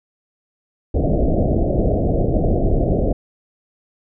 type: low-pass noise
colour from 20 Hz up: pink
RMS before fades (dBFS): -17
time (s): 0.94-3.13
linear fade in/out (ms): 5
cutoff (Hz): 710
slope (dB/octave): 96
effects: none